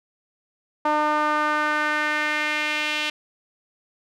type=tone with band-pass filter sweep; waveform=sawtooth; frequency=301.8 Hz; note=D4; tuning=47 cents sharp; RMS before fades=-23 dBFS; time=0.85-3.1 s; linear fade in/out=5 ms; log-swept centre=960 to 2900 Hz; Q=2.4; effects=none